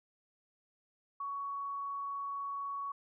sine tone, 1119 Hz, C#6, 16 cents sharp, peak -36 dBFS, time 1.2-2.92 s, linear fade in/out 5 ms, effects none

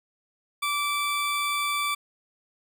20% pulse tone, 1163 Hz, D6, 17 cents flat, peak -20 dBFS, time 0.62-1.95 s, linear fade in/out 10 ms, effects none

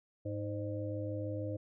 harmonic tone with a mistuned harmonic, 103.83 Hz, G#2, in tune, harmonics 1 / 3 / 5 / 6, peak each -38 / -41 / -41 / -46 dBFS, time 0.25-1.57 s, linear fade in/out 10 ms, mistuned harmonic 6, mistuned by -49 cents, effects none

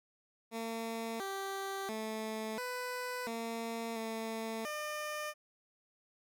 15% pulse tone with pitch steps, 227.2 / 390.2 / 219 / 498.4 / 229 / 223.8 / 603 Hz, A#3 / G4 / A3 / B4 / A#3 / A3 / D5, -44 / -8 / -8 / +16 / -31 / +30 / +46 cents, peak -31 dBFS, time 0.51-5.34 s, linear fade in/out 50 ms, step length 690 ms, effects none

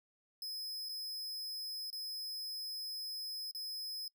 45% pulse tone with dropouts, 5100 Hz, D#8, 42 cents sharp, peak -40 dBFS, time 0.42-4.08 s, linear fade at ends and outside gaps 2 ms, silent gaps 0.888-0.892 / 1.903-1.928 / 3.512-3.548 s, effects noise-tail reverb RT60 0.1 s tail -22 dB re dry

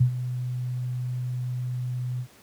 sine tone with ADSR envelope, 125 Hz, B2, 21 cents sharp, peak -13 dBFS, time 0-2.27 s, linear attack 9 ms, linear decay 91 ms, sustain -13 dB, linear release 70 ms, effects pink hiss -54 dBFS RMS until 2.42 s + high-pass 80 Hz 12 dB/octave

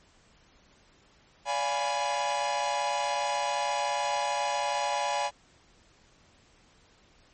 45% pulse chord, D diminished seventh, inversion none, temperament equal with one note detuned, 575.9 / 698.5 / 830.6 / 987.8 Hz, D5 / F5 / Ab5 / Cb6, -34 / 0 / 0 / 0 cents, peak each -34 / -35 / -30 / -33 dBFS, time 1.45-5.31 s, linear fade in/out 50 ms, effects pink hiss -61 dBFS RMS until 7.33 s + MP3 32 kbps

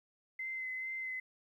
sine tone with vibrato, 2057 Hz, C7, 30 cents flat, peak -37 dBFS, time 0.39-1.2 s, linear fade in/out 5 ms, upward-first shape sine, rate 2.3 Hz, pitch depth 18 cents each way, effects 12-bit

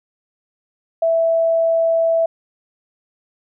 sine tone, 659.3 Hz, E5, in tune, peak -13 dBFS, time 1.02-2.26 s, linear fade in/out 5 ms, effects none

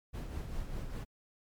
brown noise with tremolo, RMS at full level -37 dBFS, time 0.13-1.05 s, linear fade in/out 20 ms, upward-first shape sine, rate 5 Hz, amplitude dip 45%, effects MP3 96 kbps

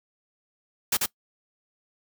white noise with echo, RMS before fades -23 dBFS, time 0.92-0.97 s, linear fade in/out 5 ms, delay 90 ms, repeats 1, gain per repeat -2 dB, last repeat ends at 1.06 s, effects noise-tail reverb RT60 0.1 s tail -21 dB re dry + high-pass 80 Hz 12 dB/octave

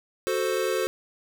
square chord, F# diminished, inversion none, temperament equal, 370 / 440 / 523.3 Hz, F#4 / A4 / C5, 0 / 0 / 0 cents, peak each -29 dBFS, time 0.27-0.87 s, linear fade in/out 0 ms, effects none

